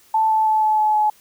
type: tone with pitch steps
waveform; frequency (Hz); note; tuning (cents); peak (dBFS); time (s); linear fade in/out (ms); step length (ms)
sine; 880 / 873.9 / 867.9 / 861.9 / 855.9 / 850; A5 / A5 / A5 / A5 / A5 / G#5; 0 / -12 / -24 / -36 / -48 / +40; -14; 0.14-1.1; 5; 160
effects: white hiss -53 dBFS RMS until 1.2 s